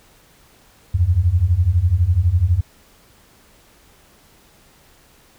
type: beating tone pair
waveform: sine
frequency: 81 / 93 Hz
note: E2 / F#2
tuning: -30 / +9 cents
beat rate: 12 Hz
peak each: -17 / -15 dBFS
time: 0.94-2.61 s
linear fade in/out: 10 ms
effects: pink hiss -52 dBFS RMS until 5.38 s